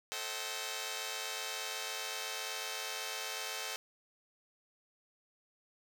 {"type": "chord", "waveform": "5% pulse", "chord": "A diminished seventh", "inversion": "none", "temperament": "just", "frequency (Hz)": [440, 528, 633.6, 760.3], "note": ["A4", "C5", "Eb5", "Gb5"], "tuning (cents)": [0, 16, 31, 47], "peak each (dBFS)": [-32, -33, -34, -32], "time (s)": [0.12, 3.76], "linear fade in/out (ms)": 0, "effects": []}